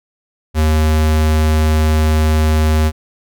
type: tone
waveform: square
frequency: 77.78 Hz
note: D#2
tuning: in tune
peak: -11 dBFS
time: 0.54-2.92 s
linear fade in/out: 50 ms
effects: none